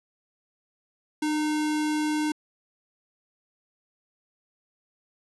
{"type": "tone with sample-and-hold", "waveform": "sine", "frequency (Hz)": 303.4, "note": "D#4", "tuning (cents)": -44, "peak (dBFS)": -23, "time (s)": [1.22, 2.32], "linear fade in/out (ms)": 5, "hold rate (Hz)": 1225, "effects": ["resampled to 24000 Hz"]}